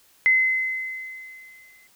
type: tone with exponential decay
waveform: sine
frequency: 2050 Hz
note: C7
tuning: 36 cents flat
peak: -13 dBFS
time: 0.26-1.87 s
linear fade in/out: 0 ms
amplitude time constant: 350 ms
effects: white hiss -58 dBFS RMS until 1.95 s